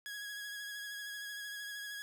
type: tone with vibrato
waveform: sawtooth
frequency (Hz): 1661.2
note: G#6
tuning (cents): 0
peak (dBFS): -38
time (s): 0.06-2.02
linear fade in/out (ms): 0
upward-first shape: sine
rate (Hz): 13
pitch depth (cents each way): 22
effects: 11-bit